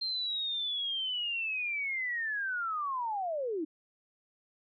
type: linear sweep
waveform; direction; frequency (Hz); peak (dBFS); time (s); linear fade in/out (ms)
sine; down; 4186 to 293.7; -31; 0.01-3.65; 10
effects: none